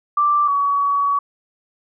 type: tone pair in turn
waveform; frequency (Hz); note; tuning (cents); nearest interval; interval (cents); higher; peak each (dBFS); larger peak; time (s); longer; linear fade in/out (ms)
sine; 1174.7 / 1130.8; D6 / C#6; 0 / +34; minor second; 66; first; -13 / -15; first; 0.17-0.48 / 0.48-1.19; second; 5
effects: none